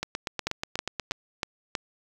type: two click trains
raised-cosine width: 0.2 ms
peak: -12 / -10 dBFS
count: 10 / 5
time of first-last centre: 0.03-1.118 / 0.47-1.752 s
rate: 8.27 / 3.12 Hz
effects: 7-bit